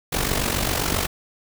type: noise with amplitude modulation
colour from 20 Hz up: pink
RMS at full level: -20 dBFS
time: 0.12-1.07 s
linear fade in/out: 10 ms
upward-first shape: sine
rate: 47.5 Hz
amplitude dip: 70%
effects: none